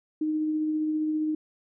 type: tone with tremolo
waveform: sine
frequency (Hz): 309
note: D#4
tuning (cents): -12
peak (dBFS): -23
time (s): 0.21-1.35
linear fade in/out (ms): 5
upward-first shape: triangle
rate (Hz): 15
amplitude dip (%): 25
effects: none